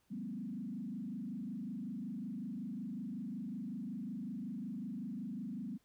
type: tone with frequency modulation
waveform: sine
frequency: 220.4 Hz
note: A3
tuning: 3 cents sharp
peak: -39 dBFS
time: 0.1-5.78 s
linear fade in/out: 20 ms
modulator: 25.4 Hz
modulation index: 1.7
effects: pink hiss -75 dBFS RMS until 5.84 s